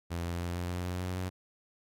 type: tone with pitch steps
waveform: sawtooth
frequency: 85.3 / 86.24 / 87.19 / 88.16 / 89.13 / 90.11 / 91.11 / 92.11 Hz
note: F2 / F2 / F2 / F2 / F2 / F#2 / F#2 / F#2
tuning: -40 / -21 / -2 / +17 / +36 / -45 / -26 / -7 cents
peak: -29 dBFS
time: 0.1-1.3 s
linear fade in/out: 20 ms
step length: 150 ms
effects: AAC 64 kbps